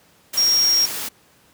sine tone in noise, 5588 Hz, F8, in tune, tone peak -14 dBFS, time 0.37-0.86 s, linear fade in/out 10 ms, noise white, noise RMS -28 dBFS, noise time 0.33-1.09 s, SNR +11 dB, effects pink hiss -55 dBFS RMS until 1.53 s + high-pass 100 Hz 12 dB/octave

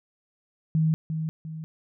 sine tone with echo, 158.6 Hz, D#3, 33 cents sharp, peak -19 dBFS, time 0.75-0.94 s, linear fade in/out 0 ms, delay 350 ms, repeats 2, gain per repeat -7 dB, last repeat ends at 1.64 s, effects none

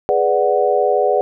sine chord, G# half-diminished seventh, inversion none, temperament equal, 415.3 / 493.9 / 587.3 / 740 Hz, G#4 / B4 / D5 / F#5, 0 / 0 / 0 / 0 cents, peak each -18 dBFS, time 0.09-1.21 s, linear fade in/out 0 ms, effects none

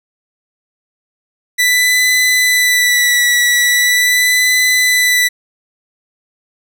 sawtooth tone with vibrato, 1975.5 Hz, B6, in tune, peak -6 dBFS, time 1.58-5.29 s, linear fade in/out 20 ms, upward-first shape sine, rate 0.41 Hz, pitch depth 25 cents each way, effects none

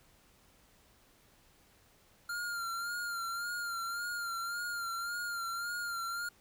square tone with vibrato, 1396.9 Hz, F6, in tune, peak -36 dBFS, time 2.29-6.29 s, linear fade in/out 5 ms, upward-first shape sine, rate 1.8 Hz, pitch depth 42 cents each way, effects pink hiss -65 dBFS RMS until 6.4 s

